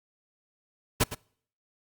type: noise with echo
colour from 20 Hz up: pink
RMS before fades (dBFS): -22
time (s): 1-1.04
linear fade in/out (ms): 10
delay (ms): 110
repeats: 1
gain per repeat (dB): -13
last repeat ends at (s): 1.15
effects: noise-tail reverb RT60 0.6 s tail -26 dB re dry + Opus 48 kbps